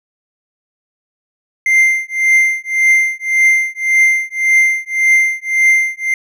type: tone with tremolo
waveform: triangle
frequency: 2092 Hz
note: C7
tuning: 1 cent flat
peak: -4 dBFS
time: 1.66-6.14 s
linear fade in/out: 2 ms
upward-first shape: triangle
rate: 1.8 Hz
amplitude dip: 100%
effects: none